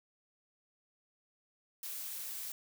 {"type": "noise", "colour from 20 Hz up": "blue", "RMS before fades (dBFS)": -42, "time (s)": [1.83, 2.52], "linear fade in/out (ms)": 2, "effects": []}